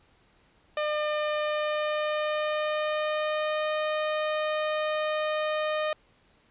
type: tone with pitch glide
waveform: sawtooth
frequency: 603 to 613.9 Hz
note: D5 to D#5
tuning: +46 to -23 cents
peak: -22 dBFS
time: 0.77-5.93 s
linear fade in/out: 2 ms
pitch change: +31 cents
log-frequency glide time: 1.41-3.71 s
effects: pink hiss -63 dBFS RMS until 6.5 s + resampled to 8000 Hz